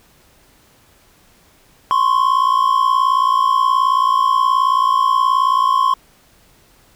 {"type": "tone pair together", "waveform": "triangle", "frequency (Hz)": [1033.3, 1092], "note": ["C6", "C#6"], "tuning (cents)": [-22, -26], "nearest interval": "minor second", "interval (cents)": 96, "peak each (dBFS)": -13, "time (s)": [1.91, 5.94], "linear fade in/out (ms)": 0, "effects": ["pink hiss -52 dBFS RMS until 6.95 s"]}